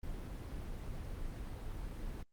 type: noise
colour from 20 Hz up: brown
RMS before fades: -42 dBFS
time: 0.03-2.23 s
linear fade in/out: 5 ms
effects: Opus 24 kbps